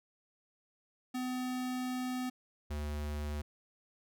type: tone pair in turn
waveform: square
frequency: 253 / 74.18 Hz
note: B3 / D2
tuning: +42 / +18 cents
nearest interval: octave + major sixth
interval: 2124 cents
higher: first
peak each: -35 / -36 dBFS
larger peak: first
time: 1.14-2.3 / 2.7-3.42 s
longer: first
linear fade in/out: 10 ms
effects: none